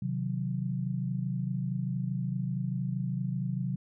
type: chord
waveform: sine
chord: C diminished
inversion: none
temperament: equal with one note detuned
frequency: 130.81 / 155.56 / 183.72 Hz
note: C3 / Eb3 / Gb3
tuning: 0 / 0 / -12 cents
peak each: -32 / -37 / -33 dBFS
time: 0.02-3.76 s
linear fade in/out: 5 ms
effects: none